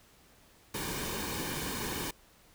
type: noise with comb filter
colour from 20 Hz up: pink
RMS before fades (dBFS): -36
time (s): 0.74-2.11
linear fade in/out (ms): 5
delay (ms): 1.5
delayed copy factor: -0.6
effects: pink hiss -61 dBFS RMS until 2.54 s